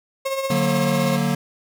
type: tone with tremolo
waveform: 35% pulse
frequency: 539 Hz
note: C#5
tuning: 49 cents flat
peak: -18 dBFS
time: 0.25-1.17 s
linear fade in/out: 10 ms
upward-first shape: triangle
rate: 16 Hz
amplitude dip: 60%
type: chord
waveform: square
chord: D augmented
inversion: none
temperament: equal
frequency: 146.83 / 185 / 233.1 Hz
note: D3 / F#3 / A#3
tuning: 0 / 0 / 0 cents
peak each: -24 dBFS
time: 0.5-1.35 s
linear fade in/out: 5 ms
effects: none